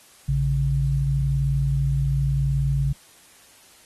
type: tone pair together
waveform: sine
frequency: 57.73 / 138.59 Hz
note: A#1 / C#3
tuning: -16 / 0 cents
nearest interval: octave + minor third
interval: 1516 cents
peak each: -24 / -20 dBFS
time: 0.28-2.93 s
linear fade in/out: 10 ms
effects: white hiss -52 dBFS RMS until 3.85 s + AAC 32 kbps